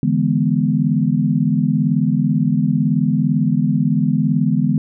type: chord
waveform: sine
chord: E dominant seventh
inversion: third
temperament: equal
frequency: 146.83 / 164.81 / 207.7 / 246.9 Hz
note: D3 / E3 / G#3 / B3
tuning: 0 / 0 / 0 / 0 cents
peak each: -19 dBFS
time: 0.03-4.78 s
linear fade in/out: 2 ms
effects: none